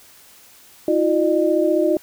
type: tone cluster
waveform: sine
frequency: 322.4 / 357.2 / 605 Hz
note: E4 / F4 / D#5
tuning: -38 / +39 / -49 cents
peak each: -19 dBFS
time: 0.88-1.97 s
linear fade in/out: 2 ms
effects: white hiss -48 dBFS RMS until 2.02 s